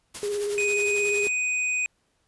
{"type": "noise with tremolo", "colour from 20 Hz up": "white", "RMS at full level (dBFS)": -35, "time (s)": [0.14, 1.29], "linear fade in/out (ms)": 10, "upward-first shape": "sine", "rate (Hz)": 11, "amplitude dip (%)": 55}
{"type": "tone with vibrato", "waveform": "sine", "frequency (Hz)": 410, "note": "G#4", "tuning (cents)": -22, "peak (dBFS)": -25, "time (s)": [0.23, 1.27], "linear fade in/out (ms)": 0, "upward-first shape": "square", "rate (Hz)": 17, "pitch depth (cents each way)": 19}
{"type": "tone", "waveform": "square", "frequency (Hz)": 2493, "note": "D#7", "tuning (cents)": 3, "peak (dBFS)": -24, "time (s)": [0.58, 1.86], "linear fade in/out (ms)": 0}
{"effects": ["pink hiss -70 dBFS RMS until 2.27 s", "resampled to 24000 Hz"]}